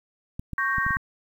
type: clicks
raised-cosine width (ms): 5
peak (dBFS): -20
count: 6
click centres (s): 0.395 / 0.533 / 0.783 / 0.865 / 0.907 / 0.968
type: chord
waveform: sine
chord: G diminished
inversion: second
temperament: equal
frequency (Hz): 1108.7 / 1568 / 1864.7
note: Db6 / G6 / Bb6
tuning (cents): 0 / 0 / 0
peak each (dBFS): -27 / -26 / -27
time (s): 0.58-0.97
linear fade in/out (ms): 2
effects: 9-bit